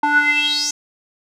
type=tone with band-pass filter sweep; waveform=square; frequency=293.7 Hz; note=D4; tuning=in tune; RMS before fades=-17 dBFS; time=0.03-0.71 s; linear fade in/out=5 ms; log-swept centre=1000 to 6500 Hz; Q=8.2; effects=none